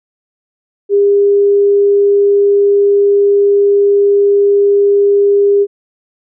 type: tone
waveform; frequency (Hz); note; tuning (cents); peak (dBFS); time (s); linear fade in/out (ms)
sine; 403.4; G4; +50; -6; 0.89-5.67; 50
effects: none